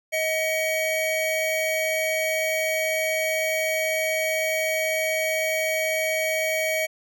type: tone pair together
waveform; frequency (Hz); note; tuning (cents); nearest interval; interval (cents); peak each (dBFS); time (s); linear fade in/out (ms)
square; 634 / 2259; D#5 / C#7; +32 / +32; octave + minor seventh; 2200; -25 / -27; 0.12-6.87; 20
effects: none